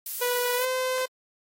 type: noise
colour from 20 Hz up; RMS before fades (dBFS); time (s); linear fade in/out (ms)
violet; -31; 0.06-0.65; 2
type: tone with pitch glide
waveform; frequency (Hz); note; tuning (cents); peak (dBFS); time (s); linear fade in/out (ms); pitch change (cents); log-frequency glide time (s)
sawtooth; 490.4 to 513.9; B4 to C5; -12 to -31; -21; 0.21-1.06; 10; +81; 0.56-0.65
effects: AAC 48 kbps